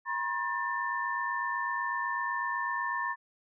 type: tone cluster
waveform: sine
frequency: 965 / 1073 / 1781 Hz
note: B5 / C6 / A6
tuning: -40 / +43 / +21 cents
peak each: -35 / -34 / -33 dBFS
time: 0.05-3.16 s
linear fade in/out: 50 ms
effects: none